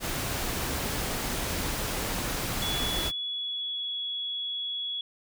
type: noise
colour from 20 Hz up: pink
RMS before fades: -31 dBFS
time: 0-3.12 s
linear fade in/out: 50 ms
type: tone with pitch glide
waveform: sine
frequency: 3400 to 3365 Hz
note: G#7 to G#7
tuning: +40 to +22 cents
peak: -30 dBFS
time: 2.62-5.01 s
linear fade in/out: 2 ms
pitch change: -18 cents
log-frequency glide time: 2.93-3.98 s
effects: none